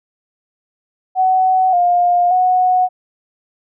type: tone with pitch steps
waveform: sine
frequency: 749 / 707 / 735 Hz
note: F#5 / F5 / F#5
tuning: +21 / +21 / -12 cents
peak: -10 dBFS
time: 1.15-2.89 s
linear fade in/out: 50 ms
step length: 580 ms
effects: none